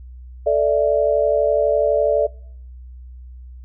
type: chord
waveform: sine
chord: A suspended fourth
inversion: none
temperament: equal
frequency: 440 / 587.3 / 659.3 Hz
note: A4 / D5 / E5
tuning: 0 / 0 / 0 cents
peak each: -20 / -16 / -20 dBFS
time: 0.46-2.27 s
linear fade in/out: 10 ms
effects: noise-tail reverb RT60 0.6 s tail -24 dB re dry + added 62 Hz sine -35 dBFS peak until 3.64 s